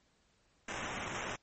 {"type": "noise with sample-and-hold", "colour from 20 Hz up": "white", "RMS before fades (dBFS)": -40, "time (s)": [0.68, 1.36], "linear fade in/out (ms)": 5, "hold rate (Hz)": 4410, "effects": ["pink hiss -72 dBFS RMS until 1.42 s", "MP3 32 kbps"]}